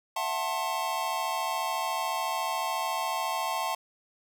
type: chord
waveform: square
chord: F# half-diminished seventh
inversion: third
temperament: just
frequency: 666 / 740 / 888 / 1065.6 Hz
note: E5 / F#5 / A5 / C6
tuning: +18 / 0 / +16 / +31 cents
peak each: -37 / -36 / -33 / -34 dBFS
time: 0.16-3.75 s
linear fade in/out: 5 ms
effects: none